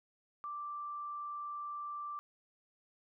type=tone; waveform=sine; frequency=1174.7 Hz; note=D6; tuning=in tune; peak=-39 dBFS; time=0.44-2.19 s; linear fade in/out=0 ms; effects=none